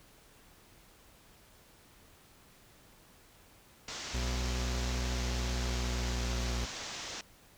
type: low-pass noise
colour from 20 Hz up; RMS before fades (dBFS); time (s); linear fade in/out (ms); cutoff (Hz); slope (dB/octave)
white; -42; 3.88-7.21; 2; 6800; 48
type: tone with pitch glide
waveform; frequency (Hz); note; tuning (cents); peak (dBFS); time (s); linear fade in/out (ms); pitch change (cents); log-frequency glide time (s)
40% pulse; 61.74 to 60.09; B1 to B1; 0 to -47; -31; 4.13-6.66; 20; -47; 5.04-6.54
effects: pink hiss -60 dBFS RMS until 7.57 s